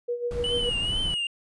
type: tone with tremolo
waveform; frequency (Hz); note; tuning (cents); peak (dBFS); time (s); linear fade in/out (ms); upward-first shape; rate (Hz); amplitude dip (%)
sine; 481.4; B4; -44; -24; 0.08-0.7; 10; sine; 6.9; 70
type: noise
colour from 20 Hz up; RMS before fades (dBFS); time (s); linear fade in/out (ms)
brown; -33; 0.31-1.14; 0
type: tone with vibrato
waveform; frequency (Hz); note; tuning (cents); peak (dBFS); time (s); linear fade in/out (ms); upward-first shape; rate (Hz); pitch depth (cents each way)
triangle; 2937; F#7; -13; -24; 0.44-1.27; 2; triangle; 2.2; 100
effects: resampled to 24000 Hz